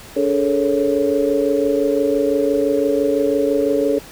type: tone cluster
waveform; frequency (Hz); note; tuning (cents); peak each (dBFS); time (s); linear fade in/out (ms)
sine; 286.7 / 422.8 / 448.7 / 555; D4 / G#4 / A4 / C#5; -42 / +31 / +34 / +2; -20; 0.16-3.99; 10
effects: pink hiss -39 dBFS RMS until 4.11 s